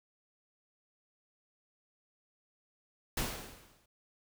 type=noise with exponential decay; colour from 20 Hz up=pink; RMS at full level=-32 dBFS; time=3.17-3.86 s; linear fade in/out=5 ms; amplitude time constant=150 ms; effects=none